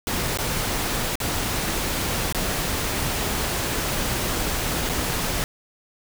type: noise with dropouts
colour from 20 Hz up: pink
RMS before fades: -25 dBFS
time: 0.07-5.44 s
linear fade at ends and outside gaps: 0 ms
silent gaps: 0.373-0.387 / 1.155-1.202 / 2.325-2.347 / 4.891-4.896 s
effects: none